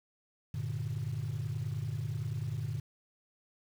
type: chord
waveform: sine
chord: G minor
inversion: none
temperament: equal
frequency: 98 / 116.54 / 146.83 Hz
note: G2 / Bb2 / D3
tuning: 0 / 0 / 0 cents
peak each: -38 / -35 / -36 dBFS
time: 0.54-2.8 s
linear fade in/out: 5 ms
effects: tanh soft clip ceiling -28 dBFS + 9-bit